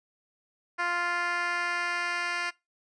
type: tone with band-pass filter sweep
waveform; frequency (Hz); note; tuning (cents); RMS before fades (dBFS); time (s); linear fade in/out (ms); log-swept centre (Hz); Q
10% pulse; 349.2; F4; 0; -30; 0.78-2.51; 20; 1500 to 2600; 1.1
effects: noise-tail reverb RT60 0.2 s tail -21 dB re dry + resampled to 22050 Hz